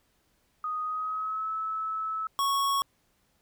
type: tone with pitch glide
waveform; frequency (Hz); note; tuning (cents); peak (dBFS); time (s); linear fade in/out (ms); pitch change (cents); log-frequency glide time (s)
sine; 1244.5 to 1301.9; D#6 to E6; 0 to -22; -29; 0.64-2.27; 2; +78; 0.83-1.5
type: tone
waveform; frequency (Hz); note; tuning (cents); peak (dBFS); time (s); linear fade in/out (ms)
square; 1107; C#6; -3; -25; 2.39-2.82; 0
effects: pink hiss -70 dBFS RMS until 3.41 s